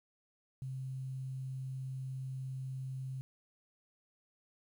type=tone with quantisation; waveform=sine; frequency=131.6 Hz; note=C3; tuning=10 cents sharp; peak=-38 dBFS; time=0.62-3.21 s; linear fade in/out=0 ms; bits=11; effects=none